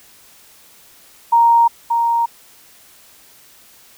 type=tone with echo; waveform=sine; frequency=932.3 Hz; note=A#5; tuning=in tune; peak=-8 dBFS; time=1.32-1.68 s; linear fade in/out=10 ms; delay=580 ms; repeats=1; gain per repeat=-5 dB; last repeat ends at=2.26 s; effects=white hiss -47 dBFS RMS until 3.97 s